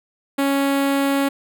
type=tone with notch filter; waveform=sawtooth; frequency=277.2 Hz; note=C#4; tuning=in tune; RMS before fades=-19 dBFS; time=0.38-1.29 s; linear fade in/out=10 ms; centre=5700 Hz; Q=1.4; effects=none